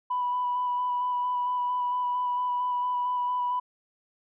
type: tone with vibrato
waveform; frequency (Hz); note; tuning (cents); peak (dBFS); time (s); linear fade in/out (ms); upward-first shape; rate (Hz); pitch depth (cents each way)
sine; 987.8; B5; 0; -24; 0.1-3.6; 10; square; 4.4; 11
effects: tanh soft clip ceiling -20 dBFS